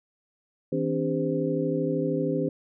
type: tone cluster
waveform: sine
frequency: 159.7 / 259.7 / 292.6 / 399.4 / 513 Hz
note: D#3 / C4 / D4 / G4 / C5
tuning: +45 / -13 / -6 / +32 / -34 cents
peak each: -30 dBFS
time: 0.72-2.49 s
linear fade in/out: 5 ms
effects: none